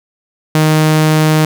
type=tone; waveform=sawtooth; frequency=155.56 Hz; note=D#3; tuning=in tune; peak=-4 dBFS; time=0.55-1.45 s; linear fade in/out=2 ms; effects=none